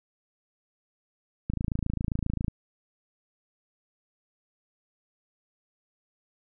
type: click train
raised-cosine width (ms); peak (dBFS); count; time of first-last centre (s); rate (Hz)
5; -16; 28; 1.5-2.482; 27.5
effects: none